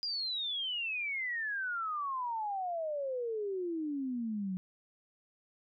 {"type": "exponential sweep", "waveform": "sine", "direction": "down", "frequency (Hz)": [4902, 181], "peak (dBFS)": -33, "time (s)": [0.03, 4.57], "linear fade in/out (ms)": 0, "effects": []}